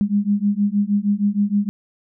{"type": "beating tone pair", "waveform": "sine", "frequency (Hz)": [200.9, 207.3], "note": ["G3", "G#3"], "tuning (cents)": [43, -3], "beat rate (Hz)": 6.4, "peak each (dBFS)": -19, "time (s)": [0.01, 1.69], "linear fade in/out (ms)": 0, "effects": []}